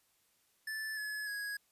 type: tone with pitch steps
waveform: square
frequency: 1751 / 1705.1 / 1660.4 Hz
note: A6 / G#6 / G#6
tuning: -9 / +45 / -1 cents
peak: -38 dBFS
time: 0.67-1.57 s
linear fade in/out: 5 ms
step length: 300 ms
effects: white hiss -73 dBFS RMS until 1.71 s + resampled to 32000 Hz